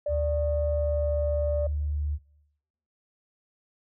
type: tone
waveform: sine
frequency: 587.3 Hz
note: D5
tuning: in tune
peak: -25 dBFS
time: 0.06-1.67 s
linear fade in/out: 5 ms
type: tone with pitch glide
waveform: sine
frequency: 74.8 to 73.81 Hz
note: D2 to D2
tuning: +32 to +9 cents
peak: -25 dBFS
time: 0.08-2.19 s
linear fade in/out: 50 ms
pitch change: -23 cents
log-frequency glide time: 0.74-1.11 s
effects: noise-tail reverb RT60 0.9 s tail -24 dB re dry + tanh soft clip ceiling -16 dBFS